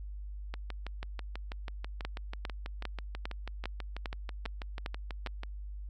two click trains, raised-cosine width 0.3 ms, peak -20 / -24 dBFS, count 9 / 31, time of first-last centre 2.05-5.263 / 0.54-5.434 s, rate 2.49 / 6.13 Hz, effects added 50 Hz sine -39 dBFS peak until 5.89 s

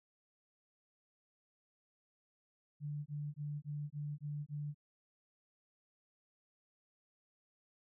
sine tone bursts, 147.1 Hz, D3, 3 cents sharp, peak -38 dBFS, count 7, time 2.8-4.746 s, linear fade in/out 50 ms, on 260 ms, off 21 ms, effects none

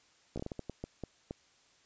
slowing click train, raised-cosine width 2 ms, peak -25 dBFS, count 11, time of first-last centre 0.36-1.309 s, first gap 15 ms, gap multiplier 1.38, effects white hiss -66 dBFS RMS until 1.85 s + resampled to 16000 Hz

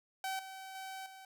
sawtooth tone with level steps, 766 Hz, G5, 40 cents flat, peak -32 / -42 / -39 / -47 dBFS, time 0.24-1.25 s, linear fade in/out 2 ms, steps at 0.39 / 0.75 / 1.06 s, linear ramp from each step 2 ms, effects none

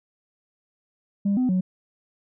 sine tone with pitch steps, 200.3 / 253.5 / 184.6 Hz, G3 / B3 / F#3, +38 / +45 / -4 cents, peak -17 dBFS, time 1.25-1.61 s, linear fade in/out 10 ms, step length 120 ms, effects tanh soft clip ceiling -17 dBFS

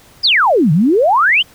sine exponential two-way sweep, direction down then up, 5274 to 143.4 to 3227 Hz, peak -8 dBFS, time 0.23-1.43 s, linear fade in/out 20 ms, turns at 0.72 s, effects pink hiss -45 dBFS RMS until 1.54 s

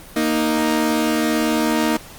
sawtooth tone pair together, 233.1 / 311.1 Hz, A#3 / D#4, 0 / 0 cents, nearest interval perfect fourth, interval 500 cents, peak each -16 / -15 dBFS, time 0.16-1.97 s, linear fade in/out 5 ms, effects pink hiss -40 dBFS RMS until 2.18 s + Opus 32 kbps

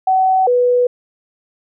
sine tone pair in turn, 755 / 492.1 Hz, F#5 / B4, +35 / -6 cents, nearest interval perfect fifth, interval 741 cents, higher first, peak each -10 dBFS, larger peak neither, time 0.07-0.47 / 0.47-0.87 s, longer neither, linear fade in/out 5 ms, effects none

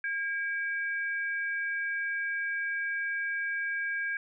sine tone pair together, 1621 / 2300 Hz, G#6 / D7, -42 / -37 cents, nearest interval tritone, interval 605 cents, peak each -30 / -37 dBFS, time 0.04-4.17 s, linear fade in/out 2 ms, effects none

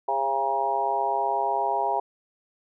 harmonic tone with a mistuned harmonic, 135.4 Hz, C#3, 40 cents flat, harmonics 3 / 4 / 5 / 6 / 7, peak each -32 / -34 / -28 / -27 / -27 dBFS, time 0.08-2 s, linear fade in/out 5 ms, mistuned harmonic 5, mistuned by +19 cents, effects none

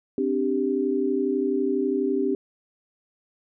sine chord, C suspended second, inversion none, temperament equal, 261.6 / 293.7 / 392 Hz, C4 / D4 / G4, 0 / 0 / 0 cents, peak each -26 / -27 / -24 dBFS, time 0.18-2.35 s, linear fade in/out 2 ms, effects none

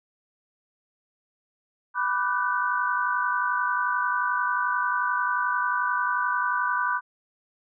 sine chord, G major seventh, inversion first, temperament equal with one note detuned, 987.8 / 1174.7 / 1480 / 1531.3 Hz, B5 / D6 / F#6 / G6, 0 / 0 / 0 / -41 cents, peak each -27 / -28 / -29 / -29 dBFS, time 1.94-7.01 s, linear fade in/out 50 ms, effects none

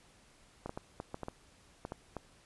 clicks, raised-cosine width 1 ms, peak -25 dBFS, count 10, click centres 0.66 / 0.694 / 0.775 / 1.001 / 1.144 / 1.233 / 1.284 / 1.851 / 1.921 / 2.167 s, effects pink hiss -63 dBFS RMS until 2.45 s + resampled to 24000 Hz

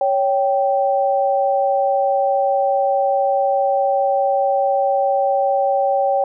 sine tone pair together, 556.3 / 781 Hz, C#5 / G5, +6 / -7 cents, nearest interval tritone, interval 587 cents, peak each -17 dBFS, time 0.01-6.24 s, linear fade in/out 2 ms, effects none

